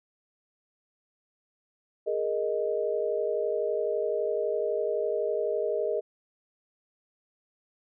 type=chord; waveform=sine; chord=Ab suspended second; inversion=none; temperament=just; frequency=415.3 / 467.2 / 623 Hz; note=Ab4 / Bb4 / Eb5; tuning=0 / +4 / +2 cents; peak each=-30 dBFS; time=2.06-6.01 s; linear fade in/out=20 ms; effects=none